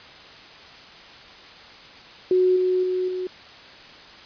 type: tone with level steps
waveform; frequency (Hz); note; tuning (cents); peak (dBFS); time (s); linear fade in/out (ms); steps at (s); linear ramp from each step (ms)
sine; 367.7; F#4; -11; -15 / -18 / -21 / -25; 2.31-3.27; 2; 2.56 / 2.83 / 3.08; 5
effects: white hiss -44 dBFS RMS until 4.25 s + resampled to 11025 Hz